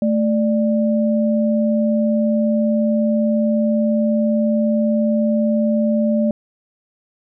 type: tone pair together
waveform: sine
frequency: 220 / 590.9 Hz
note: A3 / D5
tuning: 0 / +10 cents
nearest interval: octave + perfect fourth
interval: 1710 cents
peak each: -15 / -20 dBFS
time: 0.02-6.31 s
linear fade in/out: 2 ms
effects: none